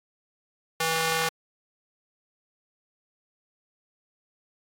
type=tone with high-pass filter; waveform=square; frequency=162.5 Hz; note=E3; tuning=24 cents flat; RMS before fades=-26 dBFS; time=0.8-1.29 s; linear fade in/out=5 ms; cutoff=660 Hz; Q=0.54; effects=AAC 64 kbps